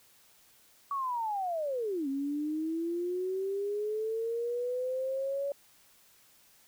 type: linear two-way sweep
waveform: sine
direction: down then up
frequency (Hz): 1140 to 269.2 to 566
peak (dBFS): -30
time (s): 0.91-5.52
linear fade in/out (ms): 2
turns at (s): 2.08
effects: white hiss -62 dBFS RMS until 6.67 s